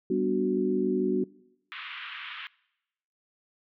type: chord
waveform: sine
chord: G major seventh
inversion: none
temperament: equal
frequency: 196 / 246.9 / 293.7 / 370 Hz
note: G3 / B3 / D4 / F#4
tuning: 0 / 0 / 0 / 0 cents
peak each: -31 / -30 / -31 / -26 dBFS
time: 0.1-1.24 s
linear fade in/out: 5 ms
type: band-pass noise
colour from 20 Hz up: white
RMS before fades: -40 dBFS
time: 1.72-2.47 s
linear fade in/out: 0 ms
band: 1100 to 3300 Hz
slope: 48 dB/octave
effects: noise-tail reverb RT60 0.9 s tail -23 dB re dry